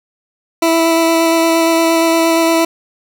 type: tone with vibrato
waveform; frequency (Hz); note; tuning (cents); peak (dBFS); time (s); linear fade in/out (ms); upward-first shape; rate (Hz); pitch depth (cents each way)
20% pulse; 329.6; E4; 0; -5; 0.62-2.65; 5; square; 8.6; 9
effects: none